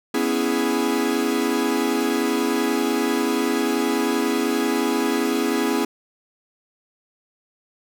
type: chord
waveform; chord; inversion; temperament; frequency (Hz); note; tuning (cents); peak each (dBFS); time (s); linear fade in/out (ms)
45% pulse; C# minor seventh; third; equal; 246.9 / 277.2 / 329.6 / 415.3; B3 / C#4 / E4 / G#4; 0 / 0 / 0 / 0; -25; 0.14-5.85; 5
effects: none